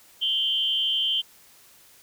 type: tone with amplitude modulation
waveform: sine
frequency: 3114 Hz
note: G7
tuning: 12 cents flat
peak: -18 dBFS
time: 0.21-1.22 s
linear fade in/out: 20 ms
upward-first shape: sine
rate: 248 Hz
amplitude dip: 75%
effects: white hiss -54 dBFS RMS until 2.02 s